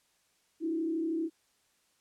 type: tone with frequency modulation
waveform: sine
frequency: 325.9 Hz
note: E4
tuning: 20 cents flat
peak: -29 dBFS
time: 0.6-1.3 s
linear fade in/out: 50 ms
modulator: 32.8 Hz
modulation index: 0.62
effects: white hiss -71 dBFS RMS until 2 s + low-pass 10000 Hz 12 dB/octave